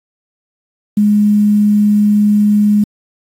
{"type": "tone with quantisation", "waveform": "sine", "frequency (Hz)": 208.1, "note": "G#3", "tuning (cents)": 4, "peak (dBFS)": -7, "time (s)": [0.97, 2.84], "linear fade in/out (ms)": 5, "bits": 6, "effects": ["AAC 48 kbps"]}